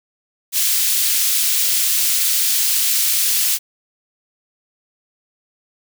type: high-pass noise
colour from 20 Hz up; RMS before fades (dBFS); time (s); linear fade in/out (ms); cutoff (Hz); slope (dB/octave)
white; -17; 0.52-3.59; 50; 2900; 12
effects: none